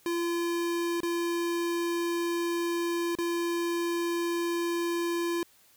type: tone with dropouts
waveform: square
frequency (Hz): 341.9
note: F4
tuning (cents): -37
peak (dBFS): -28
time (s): 0.06-5.43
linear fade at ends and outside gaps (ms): 1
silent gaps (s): 1.004-1.032 / 3.152-3.186
effects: white hiss -61 dBFS RMS until 5.76 s